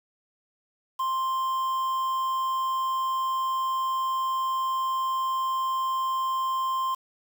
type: tone with quantisation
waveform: triangle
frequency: 1050 Hz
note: C6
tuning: 6 cents sharp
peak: -22 dBFS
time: 0.99-6.95 s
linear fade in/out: 10 ms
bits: 7
effects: none